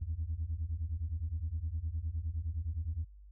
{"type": "beating tone pair", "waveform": "sine", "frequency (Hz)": [75.5, 85.2], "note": ["D2", "F2"], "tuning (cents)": [48, -42], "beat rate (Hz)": 9.7, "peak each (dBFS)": [-36, -35], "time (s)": [0.01, 3.05], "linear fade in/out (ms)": 10, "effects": ["tanh soft clip ceiling -28 dBFS", "added 50 Hz sine -51 dBFS peak until 3.31 s"]}